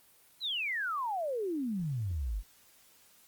sine exponential sweep, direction down, 4174 to 43.65 Hz, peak -31 dBFS, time 0.4-2.43 s, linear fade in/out 50 ms, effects white hiss -62 dBFS RMS until 3.27 s + Opus 24 kbps

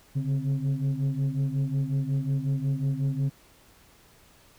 sine tone cluster, 136.4 / 141.9 / 262.2 Hz, C#3 / C#3 / C4, -28 / +41 / +4 cents, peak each -27 / -25 / -33 dBFS, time 0.15-3.3 s, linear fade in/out 20 ms, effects tanh soft clip ceiling -20 dBFS + pink hiss -57 dBFS RMS until 4.58 s

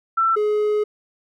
sine / triangle tone pair in turn, 1338 / 421.4 Hz, E6 / G#4, +25 / +25 cents, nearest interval octave + minor sixth, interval 2000 cents, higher first, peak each -15 dBFS, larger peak neither, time 0.17-0.36 / 0.36-0.84 s, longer second, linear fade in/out 10 ms, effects none

